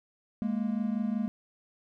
triangle tone pair together, 207.7 / 233.1 Hz, G#3 / A#3, 0 / 0 cents, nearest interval major second, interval 200 cents, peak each -28 / -29 dBFS, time 0.42-1.28 s, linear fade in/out 0 ms, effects none

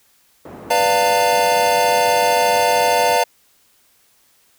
pink band-pass noise, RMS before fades -36 dBFS, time 0.45-3.17 s, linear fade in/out 5 ms, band 150 to 910 Hz, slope 12 dB/octave
square chord, B half-diminished seventh, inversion none, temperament equal with one note detuned, 493.9 / 587.3 / 698.5 / 900 Hz, B4 / D5 / F5 / A5, 0 / 0 / 0 / +39 cents, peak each -21 / -22 / -19 / -18 dBFS, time 0.7-3.24 s, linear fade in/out 10 ms
effects white hiss -57 dBFS RMS until 4.58 s

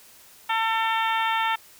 harmonic tone with a mistuned harmonic, 448.6 Hz, A4, 34 cents sharp, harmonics 2 / 3 / 4 / 5 / 6 / 7 / 8, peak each -24 / -28 / -30 / -32 / -34 / -35 / -36 dBFS, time 0.49-1.56 s, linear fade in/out 10 ms, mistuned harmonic 6, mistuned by +20 cents, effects white hiss -51 dBFS RMS until 1.79 s

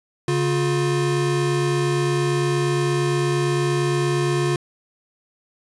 square tone pair together, 141.29 / 355.2 Hz, C#3 / F4, +33 / +29 cents, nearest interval octave + major third, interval 1596 cents, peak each -22 dBFS, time 0.28-4.56 s, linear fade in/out 2 ms, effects resampled to 24000 Hz

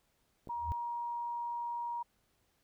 clicks, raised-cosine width 2 ms, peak -34 / -40 dBFS, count 2, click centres 0.473 / 0.489 s
sine tone, 948 Hz, A#5, 29 cents sharp, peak -35 dBFS, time 0.49-2.03 s, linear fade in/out 10 ms
sine tone with exponential growth, 81 Hz, E2, 30 cents flat, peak -30 dBFS, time 0.54-0.72 s, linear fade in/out 0 ms, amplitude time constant 37 ms
effects pink hiss -75 dBFS RMS until 2.63 s

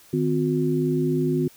sine tone cluster, 154.3 / 257.3 / 359.8 Hz, D#3 / C4 / F#4, -14 / -29 / -48 cents, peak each -24 dBFS, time 0.13-1.48 s, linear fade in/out 5 ms, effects white hiss -52 dBFS RMS until 1.56 s

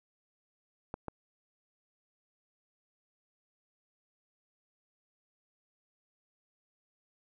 clicks, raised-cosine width 1 ms, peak -23 dBFS, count 2, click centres 0.941 / 1.083 s, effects none

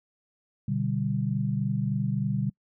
sine chord, G major, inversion first, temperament equal, 123.47 / 146.83 / 196 Hz, B2 / D3 / G3, 0 / 0 / 0 cents, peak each -29 dBFS, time 0.68-2.5 s, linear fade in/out 5 ms, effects noise-tail reverb RT60 0.1 s tail -26 dB re dry

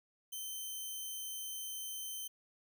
5% pulse tone, 3094 Hz, G7, 23 cents flat, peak -32 dBFS, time 0.32-2.28 s, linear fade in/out 10 ms, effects none

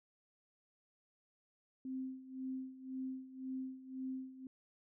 sine tone with tremolo, 261.2 Hz, C4, 3 cents flat, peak -38 dBFS, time 1.85-4.47 s, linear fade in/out 2 ms, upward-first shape sine, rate 1.9 Hz, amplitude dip 80%, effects none

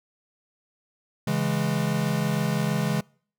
square chord, C# minor, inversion none, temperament equal, 138.59 / 164.81 / 207.7 Hz, C#3 / E3 / G#3, 0 / 0 / 0 cents, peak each -28 dBFS, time 1.27-3.01 s, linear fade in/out 5 ms, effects noise-tail reverb RT60 0.5 s tail -26 dB re dry

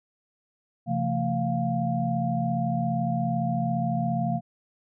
sine tone cluster, 132.2 / 169.7 / 224 / 700 Hz, C3 / F3 / A3 / F5, +18 / -49 / +31 / +4 cents, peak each -29 dBFS, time 0.86-4.41 s, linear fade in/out 50 ms, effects none

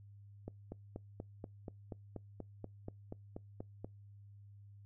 click train, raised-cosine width 2 ms, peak -30 dBFS, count 15, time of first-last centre 0.48-3.845 s, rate 4.16 Hz, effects noise-tail reverb RT60 0.2 s tail -25 dB re dry + added 101 Hz sine -54 dBFS peak until 4.85 s

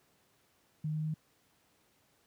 sine tone with pitch steps, 153.8 / 154.87 / 155.95 Hz, D#3 / D#3 / D#3, -20 / -8 / +4 cents, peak -31 dBFS, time 0.84-1.14 s, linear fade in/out 5 ms, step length 100 ms, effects pink hiss -70 dBFS RMS until 2.26 s + high-pass 100 Hz 12 dB/octave

